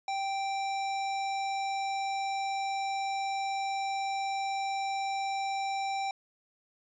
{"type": "tone", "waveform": "square", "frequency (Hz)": 783, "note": "G5", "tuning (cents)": -2, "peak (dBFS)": -31, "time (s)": [0.08, 6.11], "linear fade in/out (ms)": 2, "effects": ["resampled to 16000 Hz"]}